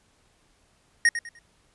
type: tone with echo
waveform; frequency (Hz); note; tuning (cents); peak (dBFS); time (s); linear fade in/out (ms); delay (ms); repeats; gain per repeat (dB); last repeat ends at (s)
square; 1864.7; A#6; 0; -16; 1.05-1.09; 2; 100; 3; -11; 1.39
effects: pink hiss -64 dBFS RMS until 1.74 s + resampled to 24000 Hz